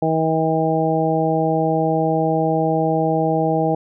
harmonic tone, 160 Hz, D#3, 49 cents sharp, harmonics 1 / 2 / 3 / 4 / 5, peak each -22 / -22 / -22 / -22 / -22 dBFS, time 0.02-3.75 s, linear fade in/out 5 ms, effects none

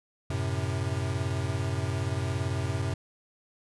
square chord, F# diminished, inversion none, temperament equal, 92.5 / 110 / 130.81 Hz, F#2 / A2 / C3, 0 / 0 / 0 cents, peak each -32 / -34 / -33 dBFS, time 0.3-2.94 s, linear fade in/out 5 ms, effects resampled to 24000 Hz

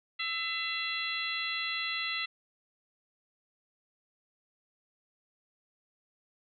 harmonic tone with a mistuned harmonic, 675 Hz, E5, 41 cents sharp, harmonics 2 / 3 / 4 / 5 / 6, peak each -41 / -36 / -36 / -39 / -39 dBFS, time 0.19-2.26 s, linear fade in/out 10 ms, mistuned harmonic 2, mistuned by -41 cents, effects none

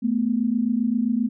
sine tone pair together, 219.3 / 246.9 Hz, A3 / B3, -6 / 0 cents, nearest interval major second, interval 206 cents, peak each -22 dBFS, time 0.02-1.29 s, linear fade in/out 20 ms, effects none

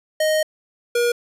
square tone pair in turn, 622 / 478.1 Hz, D#5 / A#4, -1 / +44 cents, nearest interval perfect fourth, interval 455 cents, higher first, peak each -17 dBFS, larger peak neither, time 0.2-0.43 / 0.95-1.12 s, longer first, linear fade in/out 5 ms, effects resampled to 32000 Hz

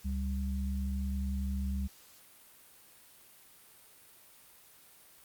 sine tone pair together, 69.3 / 196.01 Hz, C#2 / G3, 0 / 0 cents, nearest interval octave + tritone, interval 1800 cents, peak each -32 / -37 dBFS, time 0.04-1.88 s, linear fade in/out 20 ms, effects white hiss -58 dBFS RMS until 5.24 s + Opus 48 kbps

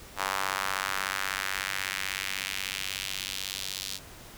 sawtooth tone with high-pass filter sweep, 96.3 Hz, G2, 30 cents flat, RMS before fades -33 dBFS, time 0.16-4 s, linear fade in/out 50 ms, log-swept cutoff 1000 to 4100 Hz, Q 1.6, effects pink hiss -48 dBFS RMS until 4.37 s

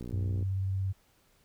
click train, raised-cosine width 3 ms, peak -28 dBFS, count 26, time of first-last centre 0.01-0.426 s, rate 60.1 Hz
sine tone with vibrato, 95.9 Hz, G2, 37 cents flat, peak -28 dBFS, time 0.12-0.93 s, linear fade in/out 20 ms, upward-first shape triangle, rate 18 Hz, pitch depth 20 cents each way
effects pink hiss -67 dBFS RMS until 1.44 s

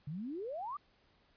sine exponential sweep, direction up, 137.9 to 1230 Hz, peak -38 dBFS, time 0.07-0.77 s, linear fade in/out 5 ms, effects pink hiss -70 dBFS RMS until 1.36 s + resampled to 11025 Hz

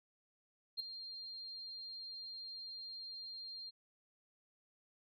sine tone with ADSR envelope, 4197 Hz, C8, 5 cents sharp, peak -32 dBFS, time 0.77-3.71 s, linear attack 30 ms, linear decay 6 ms, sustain -13 dB, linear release 26 ms, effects tanh soft clip ceiling -34 dBFS

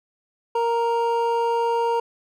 triangle tone pair together, 466.2 / 931.8 Hz, A#4 / A#5, 0 / -1 cents, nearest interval octave, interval 1199 cents, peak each -20 / -20 dBFS, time 0.55-2 s, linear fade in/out 5 ms, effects none

